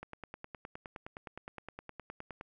click train, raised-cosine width 0.5 ms, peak -28 dBFS, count 24, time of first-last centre 0.03-2.411 s, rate 9.66 Hz, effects none

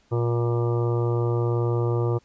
harmonic tone, 118.5 Hz, A#2, 29 cents sharp, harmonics 1 / 3 / 4 / 5 / 6 / 7 / 8 / 9 / 10, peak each -22 / -27 / -29 / -38 / -41 / -41 / -39 / -47 / -38 dBFS, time 0.11-2.19 s, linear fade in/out 20 ms, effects pink hiss -62 dBFS RMS until 2.24 s + resampled to 16000 Hz

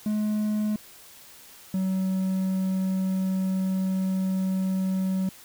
triangle tone pair in turn, 212 / 188.87 Hz, G#3 / F#3, +36 / +36 cents, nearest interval major second, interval 200 cents, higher first, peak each -21 dBFS, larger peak neither, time 0.06-0.76 / 1.74-5.29 s, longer second, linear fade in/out 2 ms, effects white hiss -49 dBFS RMS until 5.44 s

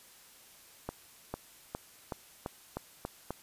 accelerating click train, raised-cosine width 1 ms, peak -21 dBFS, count 8, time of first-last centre 0.89-3.306 s, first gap 450 ms, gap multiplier 0.91, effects white hiss -57 dBFS RMS until 3.42 s + resampled to 32000 Hz

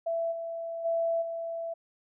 sine tone with level steps, 666 Hz, E5, 18 cents sharp, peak -27 / -33 / -25 / -32 dBFS, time 0.06-1.74 s, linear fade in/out 10 ms, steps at 0.31 / 0.84 / 1.21 s, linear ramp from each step 20 ms, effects none

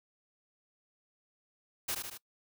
white noise with echo, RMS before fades -34 dBFS, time 1.88-1.95 s, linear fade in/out 10 ms, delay 76 ms, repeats 3, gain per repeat -4 dB, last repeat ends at 2.178 s, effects noise-tail reverb RT60 0.1 s tail -22 dB re dry

